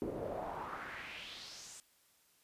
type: noise with band-pass filter sweep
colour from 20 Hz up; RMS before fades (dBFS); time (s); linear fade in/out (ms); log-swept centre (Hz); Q
brown; -44; 0.02-1.8; 0; 360 to 8200; 3
effects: white hiss -70 dBFS RMS until 2.43 s + resampled to 32000 Hz